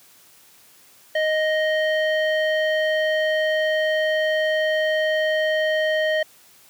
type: tone with low-pass filter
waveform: square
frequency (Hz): 623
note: D#5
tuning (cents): +2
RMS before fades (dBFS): -21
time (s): 1.15-6.23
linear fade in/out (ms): 5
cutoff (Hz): 2500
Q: 3.1
effects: white hiss -52 dBFS RMS until 6.69 s + high-pass 80 Hz 12 dB/octave